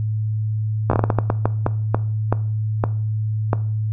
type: slowing click train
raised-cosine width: 1 ms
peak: -3 dBFS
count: 15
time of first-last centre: 0.9-3.531 s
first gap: 14 ms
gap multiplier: 1.35
effects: noise-tail reverb RT60 0.5 s tail -17 dB re dry + added 108 Hz sine -19 dBFS peak until 3.92 s